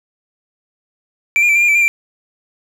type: tone with pitch steps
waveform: triangle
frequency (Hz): 2342 / 2420 / 2325 / 2385 / 2414 / 2318 / 2396 / 2353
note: D7 / D#7 / D7 / D7 / D7 / D7 / D7 / D7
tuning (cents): -5 / -49 / -18 / +26 / +47 / -23 / +34 / +3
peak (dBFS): -8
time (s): 1.36-1.88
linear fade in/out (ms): 0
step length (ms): 65
effects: 8-bit